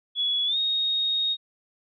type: tone with pitch glide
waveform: sine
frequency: 3384 to 3733 Hz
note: G#7 to A#7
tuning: +32 to +2 cents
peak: -22 dBFS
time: 0.15-1.37 s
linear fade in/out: 50 ms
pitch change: +170 cents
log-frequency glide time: 0.46-0.57 s
effects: none